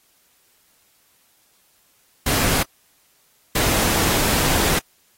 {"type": "noise bursts at uneven times", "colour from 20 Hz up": "pink", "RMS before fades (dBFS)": -20, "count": 2, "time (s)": [[2.26, 2.63], [3.55, 4.79]], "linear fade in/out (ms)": 5, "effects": ["white hiss -60 dBFS RMS until 5.17 s", "AAC 48 kbps"]}